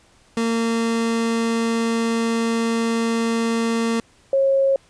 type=tone pair in turn; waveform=30% pulse / sine; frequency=229.1 / 543.3 Hz; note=A#3 / C#5; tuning=-30 / -35 cents; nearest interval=octave + minor third; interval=1495 cents; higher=second; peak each=-16 / -14 dBFS; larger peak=second; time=0.37-4 / 4.33-4.76 s; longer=first; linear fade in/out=2 ms; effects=pink hiss -55 dBFS RMS until 4.89 s + resampled to 22050 Hz